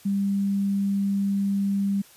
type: tone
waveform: sine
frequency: 198.4 Hz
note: G3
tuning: 21 cents sharp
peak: -21 dBFS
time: 0.05-2.02 s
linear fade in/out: 10 ms
effects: white hiss -52 dBFS RMS until 2.16 s + resampled to 32000 Hz